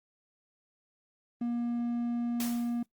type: tone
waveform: triangle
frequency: 237.8 Hz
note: A#3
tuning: 35 cents sharp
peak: -27 dBFS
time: 1.41-2.83 s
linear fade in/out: 5 ms
type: noise with exponential decay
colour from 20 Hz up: white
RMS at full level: -35 dBFS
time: 2.4-2.86 s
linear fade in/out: 2 ms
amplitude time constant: 100 ms
effects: noise-tail reverb RT60 0.1 s tail -24 dB re dry + Opus 24 kbps